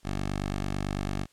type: tone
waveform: 10% pulse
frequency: 49 Hz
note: G1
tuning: in tune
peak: -21 dBFS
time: 0.03-1.27 s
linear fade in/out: 50 ms
effects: white hiss -64 dBFS RMS until 1.32 s + low-pass 9000 Hz 12 dB/octave

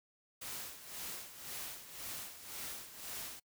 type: noise with tremolo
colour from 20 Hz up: white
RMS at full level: -43 dBFS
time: 0.41-3.4 s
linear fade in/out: 10 ms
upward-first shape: sine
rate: 1.9 Hz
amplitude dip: 70%
effects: noise-tail reverb RT60 0.1 s tail -25 dB re dry

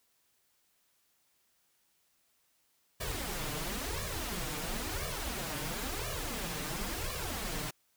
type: noise with flanger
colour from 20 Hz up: pink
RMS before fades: -37 dBFS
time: 3-7.71 s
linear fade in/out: 10 ms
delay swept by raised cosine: 1.7 to 6.7 ms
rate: 0.97 Hz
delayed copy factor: +0.95
effects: white hiss -73 dBFS RMS until 7.96 s

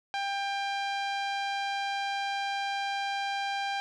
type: tone with low-pass filter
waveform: sawtooth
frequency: 795 Hz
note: G5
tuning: 24 cents sharp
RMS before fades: -32 dBFS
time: 0.14-3.8 s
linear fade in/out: 0 ms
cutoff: 4100 Hz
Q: 1.2
effects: none

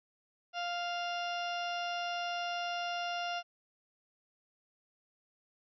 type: harmonic tone with a mistuned harmonic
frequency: 698.5 Hz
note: F5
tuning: in tune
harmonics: 1 / 2 / 3 / 4 / 5 / 6 / 7 / 8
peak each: -36 / -41 / -50 / -41 / -49 / -53 / -51 / -51 dBFS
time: 0.53-3.43 s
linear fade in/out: 50 ms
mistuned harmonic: 7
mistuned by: +58 cents
effects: none

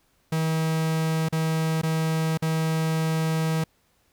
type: tone with dropouts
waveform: 45% pulse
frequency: 160 Hz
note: D#3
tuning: 49 cents sharp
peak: -22 dBFS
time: 0.32-3.64 s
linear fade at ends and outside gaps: 5 ms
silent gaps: 1.287-1.325 / 1.816-1.832 / 2.375-2.422 s
effects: pink hiss -66 dBFS RMS until 4.12 s

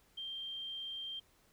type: tone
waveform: sine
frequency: 3169 Hz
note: G7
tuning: 18 cents sharp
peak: -40 dBFS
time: 0.17-1.2 s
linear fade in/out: 10 ms
effects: pink hiss -69 dBFS RMS until 1.52 s

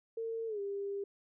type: tone with pitch glide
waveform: sine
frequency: 453.6 to 399.5 Hz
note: A#4 to G4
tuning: -47 to +33 cents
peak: -35 dBFS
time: 0.17-1.04 s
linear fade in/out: 5 ms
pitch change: -220 cents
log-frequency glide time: 0.47-0.6 s
effects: none

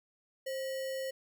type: tone with sample-and-hold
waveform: sine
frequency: 530 Hz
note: C5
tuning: 22 cents sharp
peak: -34 dBFS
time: 0.46-1.11 s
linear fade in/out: 10 ms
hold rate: 2450 Hz
effects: none

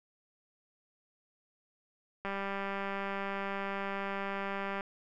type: click train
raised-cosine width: 0.5 ms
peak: -22 dBFS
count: 505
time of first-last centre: 2.25-4.808 s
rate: 197 Hz
effects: none

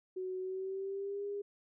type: tone with pitch glide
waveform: sine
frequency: 371.7 to 405.3 Hz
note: F#4 to G#4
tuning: +8 to -42 cents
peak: -36 dBFS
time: 0.16-1.42 s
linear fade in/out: 10 ms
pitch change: +150 cents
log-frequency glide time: 0.4-1.25 s
effects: none

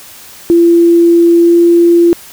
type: tone with pitch glide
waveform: sine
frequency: 340 to 342.2 Hz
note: F4 to F4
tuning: -46 to -35 cents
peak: -3 dBFS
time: 0.5-2.13 s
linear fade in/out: 0 ms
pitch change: +11 cents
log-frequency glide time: 1.4-1.56 s
effects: white hiss -34 dBFS RMS until 2.32 s

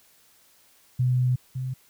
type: tone pair in turn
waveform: sine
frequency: 126 / 129.39 Hz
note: B2 / C3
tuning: +35 / -19 cents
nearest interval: unison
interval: 46 cents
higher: second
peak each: -19 / -27 dBFS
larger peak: first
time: 0.99-1.36 / 1.55-1.74 s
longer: first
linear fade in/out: 10 ms
effects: white hiss -59 dBFS RMS until 1.89 s

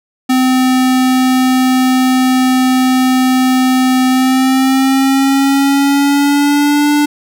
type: tone with pitch glide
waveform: square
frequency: 257.1 to 293.6 Hz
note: C4 to D4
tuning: -30 to 0 cents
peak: -9 dBFS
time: 0.29-7.06 s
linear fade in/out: 10 ms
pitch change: +230 cents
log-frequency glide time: 4.08-6.91 s
effects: none

